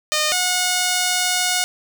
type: tone pair in turn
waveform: 5% pulse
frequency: 611 / 726.6 Hz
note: D#5 / F#5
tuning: -32 / -32 cents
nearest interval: minor third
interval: 300 cents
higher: second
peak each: -6 dBFS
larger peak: neither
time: 0.12-0.32 / 0.32-1.64 s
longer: second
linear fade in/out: 0 ms
effects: none